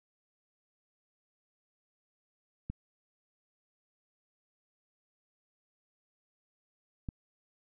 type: clicks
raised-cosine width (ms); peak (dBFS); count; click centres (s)
5; -24; 2; 2.7 / 7.088
effects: none